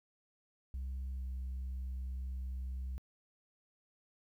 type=tone with pitch glide; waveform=sine; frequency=65.41 to 64.4 Hz; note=C2 to C2; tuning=0 to -27 cents; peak=-35 dBFS; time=0.74-2.98 s; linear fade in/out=0 ms; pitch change=-27 cents; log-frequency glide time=1.11-1.24 s; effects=tanh soft clip ceiling -36 dBFS + 12-bit